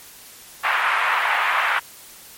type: band-pass noise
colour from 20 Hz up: pink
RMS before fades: -20 dBFS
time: 0.63-1.8 s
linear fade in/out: 20 ms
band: 900 to 2400 Hz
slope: 24 dB/octave
effects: white hiss -43 dBFS RMS until 2.37 s + MP3 64 kbps